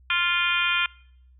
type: harmonic tone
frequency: 349.2 Hz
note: F4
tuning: in tune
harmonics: 3 / 4 / 5 / 6 / 7 / 8 / 9 / 10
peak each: -32 / -26 / -32 / -34 / -24 / -34 / -28 / -36 dBFS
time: 0.1-0.86 s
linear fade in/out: 2 ms
effects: noise-tail reverb RT60 0.7 s tail -25 dB re dry + added 63 Hz sine -51 dBFS peak until 1.39 s